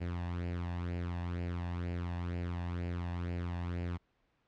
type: tone with flanger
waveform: sawtooth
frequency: 87.31 Hz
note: F2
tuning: in tune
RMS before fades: -37 dBFS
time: 0-3.98 s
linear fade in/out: 20 ms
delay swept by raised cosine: 0.41 to 1.15 ms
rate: 2.1 Hz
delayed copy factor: +0.6
effects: pink hiss -75 dBFS RMS until 4.47 s + low-pass 3000 Hz 12 dB/octave